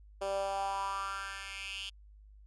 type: tone with high-pass filter sweep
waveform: 10% pulse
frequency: 196 Hz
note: G3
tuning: in tune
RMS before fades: -37 dBFS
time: 0.21-1.9 s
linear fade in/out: 10 ms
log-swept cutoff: 490 to 3200 Hz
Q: 4.7
effects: added 51 Hz sine -53 dBFS peak until 2.46 s + resampled to 24000 Hz